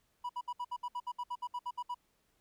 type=tone bursts; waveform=triangle; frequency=978 Hz; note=B5; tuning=17 cents flat; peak=-33 dBFS; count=15; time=0.24-1.946 s; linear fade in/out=10 ms; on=54 ms; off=64 ms; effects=pink hiss -75 dBFS RMS until 2.4 s